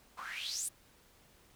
white noise with band-pass filter sweep, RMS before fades -40 dBFS, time 0.17-0.69 s, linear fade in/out 10 ms, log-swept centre 970 to 10000 Hz, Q 6.6, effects pink hiss -64 dBFS RMS until 1.55 s

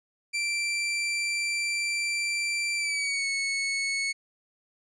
sawtooth tone with pitch glide, 2349 to 2204 Hz, D7 to C#7, 0 to -11 cents, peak -23 dBFS, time 0.33-4.13 s, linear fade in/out 20 ms, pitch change -111 cents, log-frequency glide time 2.76-3.27 s, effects resampled to 22050 Hz

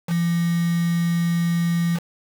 sine tone with quantisation, 170 Hz, F3, 46 cents flat, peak -18 dBFS, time 0.07-2 s, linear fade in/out 50 ms, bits 5, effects none

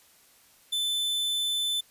45% pulse tone, 3520 Hz, A7, in tune, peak -26 dBFS, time 0.72-1.81 s, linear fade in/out 10 ms, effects white hiss -59 dBFS RMS until 1.9 s + resampled to 32000 Hz

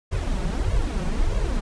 brown noise with flanger, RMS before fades -23 dBFS, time 0.11-1.61 s, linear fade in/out 20 ms, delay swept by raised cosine 1.8 to 5.5 ms, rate 1.6 Hz, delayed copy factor +0.8, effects resampled to 22050 Hz

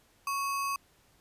sine tone with sample-and-hold, 1108.7 Hz, C#6, in tune, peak -29 dBFS, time 0.27-0.76 s, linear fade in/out 2 ms, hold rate 3675 Hz, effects pink hiss -65 dBFS RMS until 1.2 s + resampled to 32000 Hz

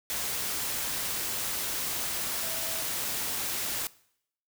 sine tone in noise, 653 Hz, E5, 17 cents flat, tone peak -43 dBFS, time 2.43-2.82 s, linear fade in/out 0 ms, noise white, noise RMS -32 dBFS, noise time 0.1-3.87 s, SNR -14 dB, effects noise-tail reverb RT60 0.7 s tail -21 dB re dry

